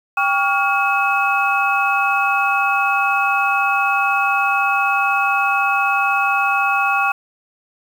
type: tone cluster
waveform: sine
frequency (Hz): 795 / 1129 / 1409 / 2566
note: G5 / C#6 / F6 / E7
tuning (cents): +24 / +31 / +15 / -47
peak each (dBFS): -20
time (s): 0.17-7.12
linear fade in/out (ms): 5
effects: 7-bit